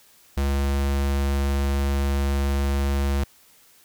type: tone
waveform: square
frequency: 69.5 Hz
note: C#2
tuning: 5 cents sharp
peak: -21 dBFS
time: 0.37-3.24 s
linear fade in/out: 5 ms
effects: white hiss -55 dBFS RMS until 3.84 s